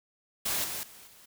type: noise with level steps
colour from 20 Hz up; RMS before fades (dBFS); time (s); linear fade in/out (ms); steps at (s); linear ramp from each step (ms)
white; -30 / -36 / -51 / -55; 0.45-1.26; 10; 0.64 / 0.83 / 1.07; 2
effects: none